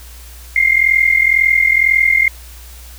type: tone pair together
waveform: sine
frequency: 2093 / 2135 Hz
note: C7 / C7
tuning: 0 / +34 cents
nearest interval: unison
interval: 34 cents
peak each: -12 dBFS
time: 0.56-2.28 s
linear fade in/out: 2 ms
effects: added 60 Hz sine -34 dBFS peak until 2.98 s + white hiss -40 dBFS RMS until 2.98 s